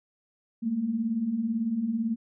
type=beating tone pair; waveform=sine; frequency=210.7 / 228.7 Hz; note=G#3 / A#3; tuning=+25 / -33 cents; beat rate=18 Hz; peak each=-33 / -26 dBFS; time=0.62-2.16 s; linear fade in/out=20 ms; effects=none